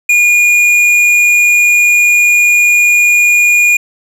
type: tone with tanh clipping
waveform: triangle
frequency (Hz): 2435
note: D#7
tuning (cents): -38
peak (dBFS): -7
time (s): 0.09-3.77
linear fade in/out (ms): 5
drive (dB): 14
effects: none